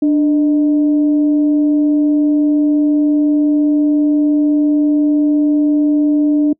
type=tone with frequency modulation; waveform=sine; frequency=295.7 Hz; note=D4; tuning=12 cents sharp; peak=-9 dBFS; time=0.02-6.53 s; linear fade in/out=5 ms; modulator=324 Hz; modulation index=0.27; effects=noise-tail reverb RT60 0.1 s tail -26 dB re dry + high-pass 100 Hz 12 dB/octave